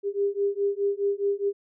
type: beating tone pair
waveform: sine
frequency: 399.1 / 403.9 Hz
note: G4 / G#4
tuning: +31 / -48 cents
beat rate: 4.8 Hz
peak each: -26 dBFS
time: 0.03-1.53 s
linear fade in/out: 50 ms
effects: none